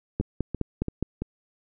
two click trains, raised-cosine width 3 ms, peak -12 / -16 dBFS, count 5 / 4, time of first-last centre 0.2-1.026 / 0.21-1.22 s, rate 4.84 / 2.97 Hz, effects none

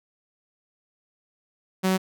sawtooth tone, 187.9 Hz, F#3, 27 cents sharp, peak -16 dBFS, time 1.83-1.98 s, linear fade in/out 20 ms, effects none

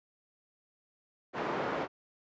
pink band-pass noise, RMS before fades -34 dBFS, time 1.33-1.88 s, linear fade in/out 50 ms, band 310 to 1400 Hz, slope 12 dB/octave, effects resampled to 16000 Hz

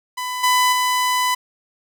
sawtooth tone with level steps, 1000 Hz, B5, 21 cents sharp, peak -20 / -10 / -13 dBFS, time 0.17-1.35 s, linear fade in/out 10 ms, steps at 0.43 / 0.72 s, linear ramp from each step 10 ms, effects none

